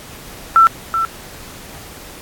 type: tone with echo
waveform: sine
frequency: 1338 Hz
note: E6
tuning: 25 cents sharp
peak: -5 dBFS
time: 0.56-0.67 s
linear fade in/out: 0 ms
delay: 380 ms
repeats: 1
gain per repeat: -9 dB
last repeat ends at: 1.05 s
effects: pink hiss -36 dBFS RMS until 2.21 s + AAC 64 kbps

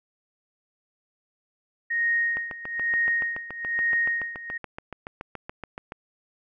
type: tone with tremolo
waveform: sine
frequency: 1864.7 Hz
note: A#6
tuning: in tune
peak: -20 dBFS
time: 1.9-4.58 s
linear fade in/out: 10 ms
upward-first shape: sine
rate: 1.1 Hz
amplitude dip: 85%
type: click train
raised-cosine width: 0.5 ms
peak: -20 dBFS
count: 26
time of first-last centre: 2.37-5.921 s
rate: 7.04 Hz
effects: none

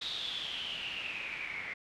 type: noise with low-pass filter sweep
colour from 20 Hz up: white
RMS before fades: -39 dBFS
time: 0.01-1.74 s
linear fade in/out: 10 ms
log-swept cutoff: 3800 to 2100 Hz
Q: 9.8
effects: none

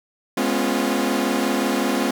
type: chord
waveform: sawtooth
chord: C# dominant seventh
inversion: second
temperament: equal with one note detuned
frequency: 207.7 / 246.9 / 272.4 / 349.2 Hz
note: G#3 / B3 / C#4 / E#4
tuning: 0 / 0 / -30 / 0 cents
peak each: -22 / -20 / -20 / -22 dBFS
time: 0.37-2.11 s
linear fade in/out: 5 ms
effects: none

